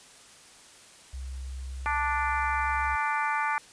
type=tone with pitch glide; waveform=sine; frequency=65.5 to 67.26 Hz; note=C2 to C2; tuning=+2 to +48 cents; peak=-34 dBFS; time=1.13-2.96 s; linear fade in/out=10 ms; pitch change=+46 cents; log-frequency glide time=2.15-2.43 s
type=harmonic tone; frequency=293.7 Hz; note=D4; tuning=in tune; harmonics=3 / 4 / 5 / 6 / 7 / 8; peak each=-29 / -31 / -33 / -35 / -36 / -37 dBFS; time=1.86-3.58 s; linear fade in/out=0 ms
effects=white hiss -52 dBFS RMS until 3.72 s + resampled to 22050 Hz